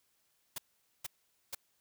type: noise bursts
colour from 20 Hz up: white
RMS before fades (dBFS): -39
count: 3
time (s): 0.56-1.549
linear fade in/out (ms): 5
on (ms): 23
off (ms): 460
effects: white hiss -75 dBFS RMS until 1.8 s